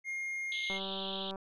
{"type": "tone", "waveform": "triangle", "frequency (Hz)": 2131, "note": "C7", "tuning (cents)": 31, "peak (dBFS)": -33, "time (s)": [0.04, 0.8], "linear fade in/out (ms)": 50}
{"type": "band-pass noise", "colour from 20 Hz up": "pink", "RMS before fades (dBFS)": -41, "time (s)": [0.52, 1.31], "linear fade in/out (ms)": 0, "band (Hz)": [3000, 3900], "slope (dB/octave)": 96}
{"type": "click train", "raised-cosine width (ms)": 1, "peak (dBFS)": -29, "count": 128, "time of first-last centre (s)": [0.7, 1.358], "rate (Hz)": 193}
{"effects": ["resampled to 24000 Hz"]}